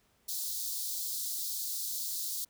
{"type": "high-pass noise", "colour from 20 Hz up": "white", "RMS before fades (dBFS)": -36, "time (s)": [0.28, 2.45], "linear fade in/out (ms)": 10, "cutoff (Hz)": 3800, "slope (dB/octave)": 48, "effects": ["pink hiss -70 dBFS RMS until 2.49 s"]}